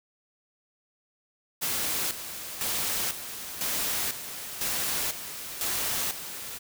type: noise with tremolo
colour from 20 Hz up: white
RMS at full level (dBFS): -29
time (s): 1.61-6.59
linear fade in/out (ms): 20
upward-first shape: square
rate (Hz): 1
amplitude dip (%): 65
effects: none